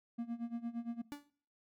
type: tone with tremolo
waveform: triangle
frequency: 234.1 Hz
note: A#3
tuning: 8 cents sharp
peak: -33 dBFS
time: 0.18-1.02 s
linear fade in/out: 10 ms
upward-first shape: sine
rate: 8.7 Hz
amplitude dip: 90%
type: tone with exponential decay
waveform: 45% pulse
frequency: 289.4 Hz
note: D4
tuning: 25 cents flat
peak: -38 dBFS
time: 1.12-1.3 s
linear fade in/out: 0 ms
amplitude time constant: 37 ms
effects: noise-tail reverb RT60 0.5 s tail -20 dB re dry